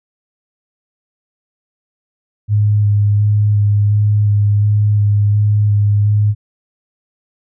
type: tone with vibrato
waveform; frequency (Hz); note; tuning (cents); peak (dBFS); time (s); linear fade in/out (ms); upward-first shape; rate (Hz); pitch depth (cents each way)
sine; 103.83; G#2; 0; -9; 2.48-6.35; 50; square; 1.4; 12
effects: none